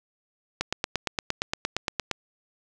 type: click train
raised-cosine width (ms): 0.2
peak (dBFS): -8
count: 14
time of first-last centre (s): 0.61-2.113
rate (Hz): 8.65
effects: none